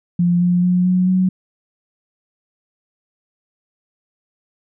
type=tone with pitch steps; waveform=sine; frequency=174.61 / 177.25 / 179.93 / 182.66 / 185.42 Hz; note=F3 / F3 / F#3 / F#3 / F#3; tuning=0 / +26 / -48 / -22 / +4 cents; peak=-12 dBFS; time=0.19-1.29 s; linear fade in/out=5 ms; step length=220 ms; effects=none